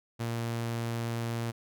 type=tone; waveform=sawtooth; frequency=116.4 Hz; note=A#2; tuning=2 cents flat; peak=-27 dBFS; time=0.19-1.52 s; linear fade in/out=20 ms; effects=none